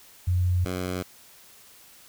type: tone pair in turn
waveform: sine / 10% pulse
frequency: 89.8 / 91.37 Hz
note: F2 / F#2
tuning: +49 / -21 cents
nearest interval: unison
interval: 30 cents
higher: second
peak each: -20 dBFS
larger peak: neither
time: 0.27-0.65 / 0.65-1.03 s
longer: neither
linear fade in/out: 10 ms
effects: white hiss -52 dBFS RMS until 2.08 s